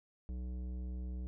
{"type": "tone with tanh clipping", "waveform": "triangle", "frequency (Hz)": 62, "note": "B1", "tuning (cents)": 7, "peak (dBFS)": -40, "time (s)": [0.29, 1.27], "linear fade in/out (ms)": 0, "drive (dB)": 17, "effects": []}